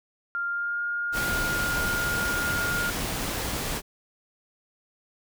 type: tone with pitch glide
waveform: sine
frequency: 1396.9 to 1417.2 Hz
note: F6 to F6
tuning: 0 to +25 cents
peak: -26 dBFS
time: 0.35-2.9 s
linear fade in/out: 0 ms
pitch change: +25 cents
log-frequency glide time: 0.48-0.82 s
type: noise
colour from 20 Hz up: pink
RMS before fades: -30 dBFS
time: 1.12-3.82 s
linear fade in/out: 50 ms
effects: none